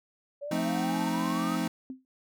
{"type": "exponential sweep", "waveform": "sine", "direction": "up", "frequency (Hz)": [561, 1300], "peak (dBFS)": -34, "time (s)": [0.41, 1.57], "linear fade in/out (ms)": 20}
{"type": "chord", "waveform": "square", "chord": "F dominant seventh", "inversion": "none", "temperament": "equal", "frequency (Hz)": [174.61, 220, 261.6, 311.1], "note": ["F3", "A3", "C4", "Eb4"], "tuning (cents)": [0, 0, 0, 0], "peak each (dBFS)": -34, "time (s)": [0.51, 1.68], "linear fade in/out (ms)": 5}
{"type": "tone with exponential decay", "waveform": "sine", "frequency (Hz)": 260, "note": "C4", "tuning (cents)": -11, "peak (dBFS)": -32, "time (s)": [1.9, 2.05], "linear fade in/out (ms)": 1, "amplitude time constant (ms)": 31}
{"effects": []}